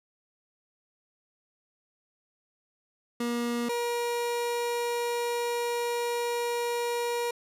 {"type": "tone pair in turn", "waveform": "30% pulse", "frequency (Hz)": [238.2, 476.4], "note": ["A#3", "A#4"], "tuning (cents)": [38, 38], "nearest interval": "octave", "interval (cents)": 1200, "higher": "second", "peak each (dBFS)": -25, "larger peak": "neither", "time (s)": [[3.2, 3.69], [3.69, 7.31]], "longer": "second", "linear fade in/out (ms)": 5, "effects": ["resampled to 32000 Hz"]}